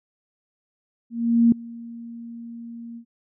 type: tone with ADSR envelope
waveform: sine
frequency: 233.2 Hz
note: A#3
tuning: 1 cent sharp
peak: -11 dBFS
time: 1.1-3.05 s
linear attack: 420 ms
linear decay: 3 ms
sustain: -23 dB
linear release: 83 ms
effects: none